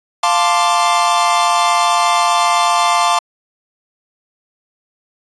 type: chord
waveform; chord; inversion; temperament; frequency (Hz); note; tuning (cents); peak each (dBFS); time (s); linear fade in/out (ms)
45% pulse; D minor seventh; first; equal; 698.5 / 880 / 1046.5 / 1174.7; F5 / A5 / C6 / D6; 0 / 0 / 0 / 0; -17; 0.23-3.19; 5
effects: resampled to 22050 Hz